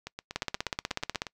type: two click trains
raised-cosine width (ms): 0.2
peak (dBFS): -20 / -12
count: 11 / 15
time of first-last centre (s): 0.07-1.268 / 0.36-1.219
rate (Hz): 8.35 / 16.3
effects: noise-tail reverb RT60 0.1 s tail -24 dB re dry